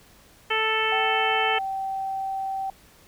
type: harmonic tone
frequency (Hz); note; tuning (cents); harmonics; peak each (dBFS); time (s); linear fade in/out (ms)
440; A4; 0; 1 / 2 / 3 / 4 / 5 / 6 / 7; -29 / -29 / -29 / -29 / -29 / -29 / -29; 0.5-1.59; 10
type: tone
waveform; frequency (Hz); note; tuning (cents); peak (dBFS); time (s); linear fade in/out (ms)
sine; 774; G5; -22; -26; 0.92-2.7; 2
effects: pink hiss -54 dBFS RMS until 3.07 s